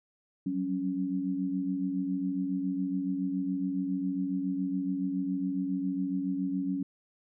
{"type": "tone cluster", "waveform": "sine", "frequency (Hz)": [183.6, 190.8, 277.4], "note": ["F#3", "G3", "C#4"], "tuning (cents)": [-13, -47, 1], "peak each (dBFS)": [-36, -35, -30], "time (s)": [0.46, 6.83], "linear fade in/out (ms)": 5, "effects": []}